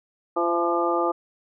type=harmonic tone with a mistuned harmonic; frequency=171.7 Hz; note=F3; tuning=29 cents flat; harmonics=2 / 3 / 4 / 5 / 6 / 7; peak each=-25 / -27 / -28 / -28 / -36 / -26 dBFS; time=0.36-1.12 s; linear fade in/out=10 ms; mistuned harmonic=4; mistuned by=-26 cents; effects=none